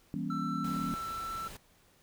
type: chord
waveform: sine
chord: E diminished seventh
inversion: none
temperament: equal with one note detuned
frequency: 164.81 / 196 / 238.9 / 277.2 Hz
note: E3 / G3 / Bb3 / Db4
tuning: 0 / 0 / +43 / 0 cents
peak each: -38 dBFS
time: 0.14-0.94 s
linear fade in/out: 0 ms
type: tone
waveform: triangle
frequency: 1334 Hz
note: E6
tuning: 20 cents sharp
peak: -34 dBFS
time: 0.3-1.48 s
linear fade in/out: 5 ms
type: noise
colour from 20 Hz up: pink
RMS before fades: -47 dBFS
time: 0.64-1.57 s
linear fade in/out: 5 ms
effects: pink hiss -65 dBFS RMS until 2.02 s